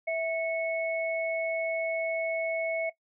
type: tone pair together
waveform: sine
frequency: 655 / 2203 Hz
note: E5 / C#7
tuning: -11 / -11 cents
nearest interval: octave + major sixth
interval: 2100 cents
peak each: -28 / -32 dBFS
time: 0.07-2.9 s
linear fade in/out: 10 ms
effects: noise-tail reverb RT60 0.1 s tail -18 dB re dry